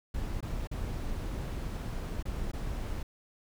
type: noise with dropouts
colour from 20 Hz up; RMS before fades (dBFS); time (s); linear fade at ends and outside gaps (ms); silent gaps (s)
brown; -35; 0.14-3.03; 5; 0.407-0.426 / 0.673-0.713 / 2.227-2.253 / 2.517-2.533
effects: none